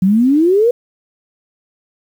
sine exponential sweep, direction up, 180 to 497.7 Hz, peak -8 dBFS, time 0.02-0.71 s, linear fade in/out 5 ms, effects 7-bit

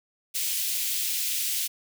white high-pass noise, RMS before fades -28 dBFS, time 0.34-1.68 s, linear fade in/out 20 ms, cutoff 2400 Hz, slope 24 dB/octave, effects none

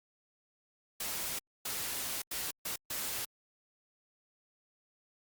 white noise bursts at uneven times, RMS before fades -37 dBFS, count 5, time 1-1.39 / 1.65-2.22 / 2.31-2.51 / 2.65-2.76 / 2.9-3.25 s, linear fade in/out 5 ms, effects Opus 48 kbps

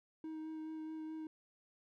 triangle tone with vibrato, 315 Hz, D#4, 21 cents sharp, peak -40 dBFS, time 0.24-1.27 s, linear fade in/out 2 ms, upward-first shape sine, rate 4.7 Hz, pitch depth 12 cents each way, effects none

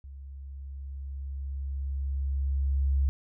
sine tone with level ramp, 68.4 Hz, C#2, 23 cents flat, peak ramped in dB -41 to -21 dBFS, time 0.04-3.09 s, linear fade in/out 0 ms, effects none

